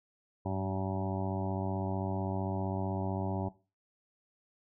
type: harmonic tone with a mistuned harmonic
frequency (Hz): 95.6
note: G2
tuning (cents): -43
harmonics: 1 / 2 / 3 / 4 / 6 / 7 / 8 / 9 / 10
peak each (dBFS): -35 / -38 / -40 / -41 / -43 / -43 / -44 / -45 / -45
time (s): 0.45-3.49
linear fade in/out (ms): 10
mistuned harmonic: 1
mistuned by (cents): +47
effects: noise-tail reverb RT60 0.3 s tail -17 dB re dry